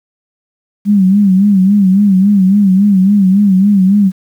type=tone with vibrato; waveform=sine; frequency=196 Hz; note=G3; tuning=in tune; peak=-5 dBFS; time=0.85-4.12 s; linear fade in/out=50 ms; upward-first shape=sine; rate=3.6 Hz; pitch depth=100 cents each way; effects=7-bit